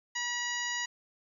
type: harmonic tone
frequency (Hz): 966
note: B5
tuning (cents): -39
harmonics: 1 / 2 / 3 / 4 / 5 / 6 / 7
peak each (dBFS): -41 / -34 / -40 / -44 / -43 / -45 / -39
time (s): 0.15-0.86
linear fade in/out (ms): 10
effects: 11-bit